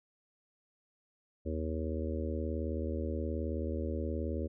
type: harmonic tone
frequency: 78.8 Hz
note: D#2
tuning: 23 cents sharp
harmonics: 1 / 3 / 4 / 5 / 6 / 7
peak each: -35 / -40 / -41 / -42 / -43 / -43 dBFS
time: 1.45-4.48 s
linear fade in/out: 20 ms
effects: none